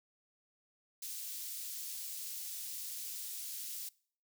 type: high-pass noise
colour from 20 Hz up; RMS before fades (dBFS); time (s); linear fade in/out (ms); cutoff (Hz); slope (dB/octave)
white; -43; 1.02-3.89; 5; 4300; 12
effects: noise-tail reverb RT60 0.5 s tail -23 dB re dry